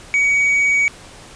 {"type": "tone", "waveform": "triangle", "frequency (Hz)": 2258, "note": "C#7", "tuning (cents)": 31, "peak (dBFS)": -11, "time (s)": [0.14, 0.88], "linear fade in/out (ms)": 0, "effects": ["pink hiss -40 dBFS RMS until 1.35 s", "resampled to 22050 Hz"]}